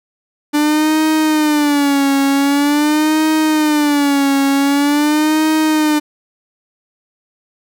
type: tone with vibrato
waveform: 45% pulse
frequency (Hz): 293.7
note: D4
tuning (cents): 0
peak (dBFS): -11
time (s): 0.53-6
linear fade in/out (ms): 20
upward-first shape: sine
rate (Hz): 0.45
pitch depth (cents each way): 110
effects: none